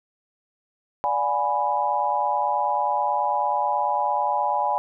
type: chord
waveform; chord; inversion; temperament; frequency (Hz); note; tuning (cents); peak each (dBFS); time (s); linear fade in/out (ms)
sine; G# half-diminished seventh; second; equal with one note detuned; 587.3 / 721.4 / 830.6 / 987.8; D5 / F#5 / G#5 / B5; 0 / -44 / 0 / 0; -29 / -29 / -23 / -25; 1.04-4.78; 0
effects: none